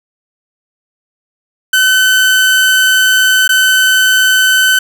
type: tone with dropouts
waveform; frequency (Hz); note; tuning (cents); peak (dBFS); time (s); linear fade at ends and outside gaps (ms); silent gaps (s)
30% pulse; 1521; F#6; +47; -4; 1.73-4.79; 5; 3.478-3.491
effects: none